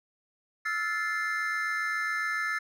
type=chord; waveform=triangle; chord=F major seventh; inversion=third; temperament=just; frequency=1309.6 / 1396.9 / 1746.1 / 2095 Hz; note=E6 / F6 / A6 / C7; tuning=-12 / 0 / -14 / +2 cents; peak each=-33 / -35 / -29 / -33 dBFS; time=0.65-2.59 s; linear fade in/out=10 ms; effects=none